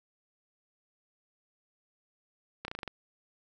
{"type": "slowing click train", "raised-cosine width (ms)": 0.3, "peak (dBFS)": -21, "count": 7, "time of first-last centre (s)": [2.65, 2.877], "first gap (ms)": 31, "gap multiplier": 1.08, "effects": []}